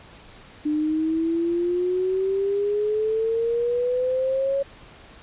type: exponential sweep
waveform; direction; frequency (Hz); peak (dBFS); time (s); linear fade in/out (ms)
sine; up; 298.7 to 556; -20; 0.65-4.63; 10
effects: pink hiss -47 dBFS RMS until 5.22 s + resampled to 8000 Hz